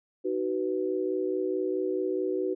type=chord; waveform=sine; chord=B major; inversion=first; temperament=equal with one note detuned; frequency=311.1 / 375.8 / 493.9 Hz; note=D#4 / F#4 / B4; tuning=0 / +27 / 0 cents; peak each=-33 / -28 / -33 dBFS; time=0.24-2.55 s; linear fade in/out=20 ms; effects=none